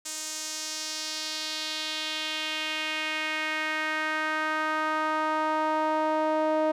sawtooth tone with band-pass filter sweep, 311.1 Hz, D#4, in tune, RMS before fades -29 dBFS, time 0.05-6.72 s, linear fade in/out 10 ms, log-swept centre 7300 to 670 Hz, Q 2.1, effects none

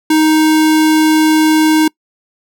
square tone, 312.3 Hz, D#4, 7 cents sharp, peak -8 dBFS, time 0.1-1.88 s, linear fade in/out 5 ms, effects noise-tail reverb RT60 0.1 s tail -26 dB re dry

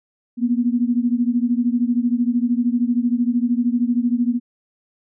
sine beating tone pair, 236.4 / 249.4 Hz, A#3 / B3, +24 / +17 cents, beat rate 13 Hz, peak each -18 / -20 dBFS, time 0.37-4.4 s, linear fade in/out 50 ms, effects none

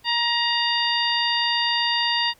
harmonic tone with a mistuned harmonic, 944 Hz, A#5, 22 cents sharp, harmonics 1 / 2 / 3 / 4 / 5, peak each -26 / -26 / -26 / -26 / -26 dBFS, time 0.04-2.34 s, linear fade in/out 50 ms, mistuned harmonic 4, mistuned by -60 cents, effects pink hiss -57 dBFS RMS until 2.39 s

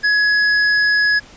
square tone, 1682 Hz, G#6, 22 cents sharp, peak -13 dBFS, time 0.03-1.2 s, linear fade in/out 20 ms, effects pink hiss -43 dBFS RMS until 1.36 s + resampled to 16000 Hz

